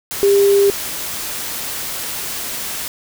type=tone in noise; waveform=sine; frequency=400 Hz; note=G4; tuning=35 cents sharp; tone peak=-9 dBFS; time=0.23-0.7 s; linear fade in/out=0 ms; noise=white; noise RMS=-25 dBFS; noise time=0.11-2.88 s; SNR=+13 dB; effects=none